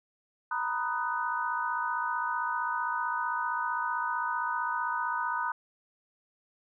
sine chord, B major seventh, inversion third, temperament equal with one note detuned, 932.3 / 987.8 / 1244.5 / 1494.6 Hz, A#5 / B5 / D#6 / F#6, 0 / 0 / 0 / +17 cents, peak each -34 dBFS, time 0.51-5.52 s, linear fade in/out 5 ms, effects none

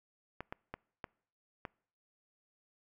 clicks, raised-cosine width 0.5 ms, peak -25 dBFS, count 5, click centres 0.406 / 0.525 / 0.74 / 1.042 / 1.652 s, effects noise-tail reverb RT60 0.6 s tail -26 dB re dry

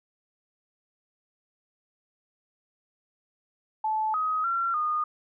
sine tone with pitch steps, 869 / 1260 / 1365 / 1226 Hz, A5 / D#6 / F6 / D#6, -22 / +21 / -40 / -26 cents, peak -24 dBFS, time 3.84-5.04 s, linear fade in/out 5 ms, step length 300 ms, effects none

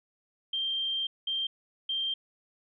sine tone bursts at uneven times, 3167 Hz, G7, 17 cents sharp, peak -28 dBFS, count 3, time 0.53-1.07 / 1.27-1.47 / 1.89-2.14 s, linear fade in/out 5 ms, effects none

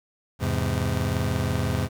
30% pulse chord, E augmented, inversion none, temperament just, 82.41 / 103.01 / 128.76 Hz, E2 / G#2 / B#2, 0 / -14 / -27 cents, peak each -25 dBFS, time 0.39-1.89 s, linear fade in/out 50 ms, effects 9-bit

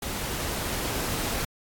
pink noise with level ramp, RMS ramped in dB -32 to -29 dBFS, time 0.02-1.45 s, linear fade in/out 5 ms, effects AAC 64 kbps

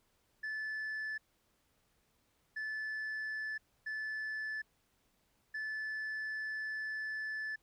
sine tone bursts at uneven times, 1740 Hz, A6, 20 cents flat, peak -34 dBFS, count 4, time 0.43-1.18 / 2.56-3.58 / 3.86-4.62 / 5.54-7.56 s, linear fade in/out 10 ms, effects tanh soft clip ceiling -36 dBFS + pink hiss -75 dBFS RMS until 7.62 s

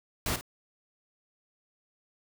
pink noise with echo, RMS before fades -30 dBFS, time 0.26-0.36 s, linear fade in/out 2 ms, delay 51 ms, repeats 1, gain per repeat -11 dB, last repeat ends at 0.411 s, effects none

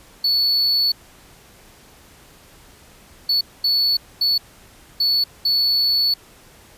triangle tone bursts at uneven times, 4435 Hz, C#8, in tune, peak -14 dBFS, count 6, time 0.24-0.92 / 3.29-3.41 / 3.64-3.97 / 4.21-4.38 / 5-5.24 / 5.45-6.14 s, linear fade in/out 5 ms, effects pink hiss -48 dBFS RMS until 6.77 s + resampled to 32000 Hz

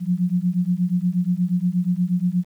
sine beating tone pair, 174.61 / 183.01 Hz, F3 / F#3, 0 / -19 cents, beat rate 8.4 Hz, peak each -21 dBFS, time 0-2.45 s, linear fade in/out 50 ms, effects 9-bit

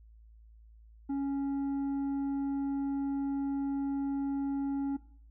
sine tone with tanh clipping, 277.2 Hz, C#4, in tune, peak -31 dBFS, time 1.09-4.97 s, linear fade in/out 10 ms, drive 6 dB, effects noise-tail reverb RT60 0.5 s tail -17 dB re dry + added 55 Hz sine -53 dBFS peak until 5.3 s

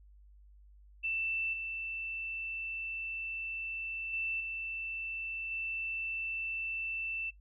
sine tone with level steps, 2665 Hz, E7, 18 cents sharp, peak -31 / -36 / -32 / -36 / -34 dBFS, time 1.03-7.31 s, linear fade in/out 20 ms, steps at 1.53 / 4.13 / 4.4 / 5.51 s, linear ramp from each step 5 ms, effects noise-tail reverb RT60 0.1 s tail -17 dB re dry + added 50 Hz sine -55 dBFS peak until 7.4 s

